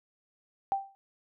sine tone with exponential decay, 784 Hz, G5, in tune, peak -22 dBFS, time 0.72-0.95 s, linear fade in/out 0 ms, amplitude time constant 49 ms, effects none

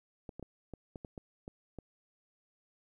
clicks, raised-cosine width 2 ms, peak -30 dBFS, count 9, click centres 0.292 / 0.396 / 0.427 / 0.737 / 0.958 / 1.048 / 1.178 / 1.479 / 1.787 s, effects 12-bit

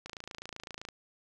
click train, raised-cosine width 0.2 ms, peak -24 dBFS, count 24, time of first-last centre 0.06-0.887 s, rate 27.8 Hz, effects none

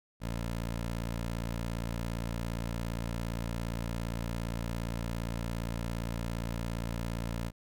15% pulse tone, 57.4 Hz, A#1, 26 cents flat, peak -27 dBFS, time 0.2-7.52 s, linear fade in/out 50 ms, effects none

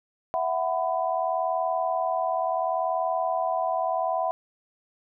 sine chord, E suspended second, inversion none, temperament equal with one note detuned, 659.3 / 740 / 1000.4 Hz, E5 / F#5 / B5, 0 / 0 / +22 cents, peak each -27 / -27 / -30 dBFS, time 0.34-4.31 s, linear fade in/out 0 ms, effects none

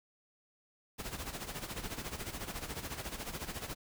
pink noise with tremolo, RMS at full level -39 dBFS, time 0.98-3.75 s, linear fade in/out 20 ms, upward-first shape sine, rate 14 Hz, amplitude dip 70%, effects none

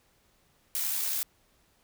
blue noise with amplitude modulation, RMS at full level -29 dBFS, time 0.75-1.23 s, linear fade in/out 0 ms, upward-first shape sine, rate 71.1 Hz, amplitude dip 35%, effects pink hiss -67 dBFS RMS until 1.83 s

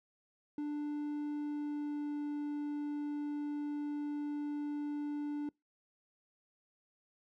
triangle tone with pitch glide, 295 to 293.3 Hz, D4 to D4, +8 to -2 cents, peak -33 dBFS, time 0.58-5.49 s, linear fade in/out 2 ms, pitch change -10 cents, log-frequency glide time 1.35-2.21 s, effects noise-tail reverb RT60 0.2 s tail -26 dB re dry

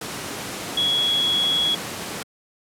sine tone in noise, 3345 Hz, G#7, 12 cents sharp, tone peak -18 dBFS, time 0.77-1.75 s, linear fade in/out 5 ms, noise pink, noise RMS -30 dBFS, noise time 0.01-2.23 s, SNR +9 dB, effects high-pass 150 Hz 12 dB/octave + low-pass 12000 Hz 12 dB/octave

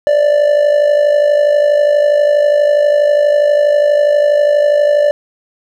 triangle tone with amplitude modulation, 587.3 Hz, D5, in tune, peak -3 dBFS, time 0.07-5.11 s, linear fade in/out 0 ms, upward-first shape sine, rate 52.3 Hz, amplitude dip 60%, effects none

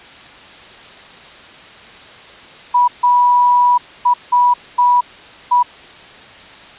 sine tone bursts at uneven times, 978 Hz, B5, 17 cents flat, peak -8 dBFS, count 6, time 2.74-2.88 / 3.03-3.78 / 4.05-4.14 / 4.32-4.54 / 4.78-5.01 / 5.51-5.63 s, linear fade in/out 10 ms, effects white hiss -38 dBFS RMS until 6.78 s + resampled to 8000 Hz

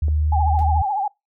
sine tone with pitch glide, 76 to 77.69 Hz, D#2 to D#2, -40 to -2 cents, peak -16 dBFS, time 0.02-0.82 s, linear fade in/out 5 ms, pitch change +38 cents, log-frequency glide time 0.22-0.57 s
click, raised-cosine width 2 ms, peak -22 dBFS, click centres 0.083 s
sine tone with vibrato, 807 Hz, G#5, 50 cents flat, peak -19 dBFS, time 0.32-1.08 s, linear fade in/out 5 ms, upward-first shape triangle, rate 14 Hz, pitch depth 120 cents each way
brown noise with exponential decay, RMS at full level -30 dBFS, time 0.59-0.76 s, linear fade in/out 0 ms, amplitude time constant 36 ms
effects noise-tail reverb RT60 0.2 s tail -25 dB re dry

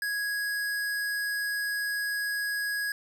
square tone, 1661.2 Hz, G#6, in tune, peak -29 dBFS, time 0.02-2.92 s, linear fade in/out 2 ms, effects none

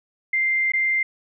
sine tone with dropouts, 2093 Hz, C7, in tune, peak -18 dBFS, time 0.33-1.03 s, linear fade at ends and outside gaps 5 ms, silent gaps 0.72-0.735 s, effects none

